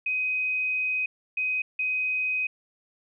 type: tone bursts at uneven times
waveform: sine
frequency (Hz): 2514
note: D#7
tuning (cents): +17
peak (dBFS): -24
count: 3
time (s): 0.06-1.06 / 1.37-1.62 / 1.79-2.47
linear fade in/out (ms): 5
effects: none